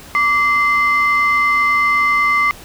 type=tone pair together; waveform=sine; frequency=1162 / 2070 Hz; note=D6 / C7; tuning=-19 / -19 cents; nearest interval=minor seventh; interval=1000 cents; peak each=-13 dBFS; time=0.15-2.51 s; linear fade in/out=0 ms; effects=tanh soft clip ceiling -7 dBFS + pink hiss -38 dBFS RMS until 2.64 s